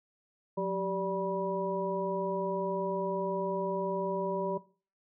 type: harmonic tone with a mistuned harmonic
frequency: 194.4 Hz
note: G3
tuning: 14 cents flat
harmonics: 1 / 2 / 3 / 5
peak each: -35 / -34 / -34 / -36 dBFS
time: 0.57-4.58 s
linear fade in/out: 10 ms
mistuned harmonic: 1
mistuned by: -130 cents
effects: noise-tail reverb RT60 0.4 s tail -19 dB re dry